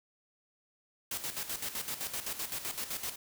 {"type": "noise with tremolo", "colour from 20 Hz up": "white", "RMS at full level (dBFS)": -36, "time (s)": [1.11, 3.16], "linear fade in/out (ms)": 5, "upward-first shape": "square", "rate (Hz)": 7.8, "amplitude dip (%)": 65, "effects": []}